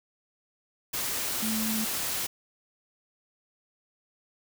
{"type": "tone in noise", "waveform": "sine", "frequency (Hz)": 220, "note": "A3", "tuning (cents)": 0, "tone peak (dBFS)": -29, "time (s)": [1.42, 1.85], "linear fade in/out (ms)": 10, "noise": "white", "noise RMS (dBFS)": -31, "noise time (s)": [0.93, 2.27], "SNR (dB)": -1, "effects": []}